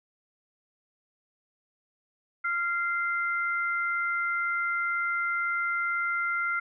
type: tone pair together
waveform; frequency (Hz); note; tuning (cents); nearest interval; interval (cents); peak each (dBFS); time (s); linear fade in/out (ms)
sine; 1389 / 2079; F6 / C7; -10 / -12; perfect fifth; 698; -27 / -31; 2.44-6.6; 10
effects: none